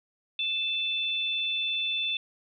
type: tone pair together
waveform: sine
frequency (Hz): 2637 / 3520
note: E7 / A7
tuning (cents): 0 / 0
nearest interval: perfect fourth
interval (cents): 500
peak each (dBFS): -31 / -28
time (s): 0.39-2.17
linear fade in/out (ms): 2
effects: none